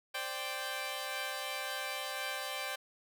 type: chord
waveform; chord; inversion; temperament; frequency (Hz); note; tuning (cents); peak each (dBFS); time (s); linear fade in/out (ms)
10% pulse; C suspended second; none; equal; 523.3 / 587.3 / 784; C5 / D5 / G5; 0 / 0 / 0; -34 / -33 / -32; 0.14-2.76; 10
effects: none